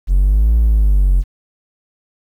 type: linear two-way sweep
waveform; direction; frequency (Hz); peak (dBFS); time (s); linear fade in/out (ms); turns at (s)
triangle; up then down; 43.65 to 57.2 to 43.65; -6; 0.07-1.24; 50; 0.56
effects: tanh soft clip ceiling -3 dBFS + 8-bit